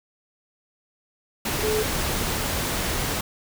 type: tone in noise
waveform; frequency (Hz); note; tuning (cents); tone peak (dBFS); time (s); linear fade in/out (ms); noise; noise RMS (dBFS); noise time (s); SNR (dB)
sine; 430; A4; -40; -22; 1.63-1.83; 5; pink; -26; 1.45-3.21; +1
effects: none